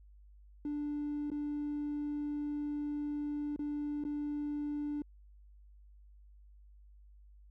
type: tone with dropouts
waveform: triangle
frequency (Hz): 293.7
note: D4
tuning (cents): 0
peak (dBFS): -31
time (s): 0.65-5.02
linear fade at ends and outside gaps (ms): 2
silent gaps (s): 1.302-1.316 / 3.562-3.592 / 4.039-4.05
effects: tanh soft clip ceiling -30 dBFS + added 50 Hz sine -55 dBFS peak until 7.5 s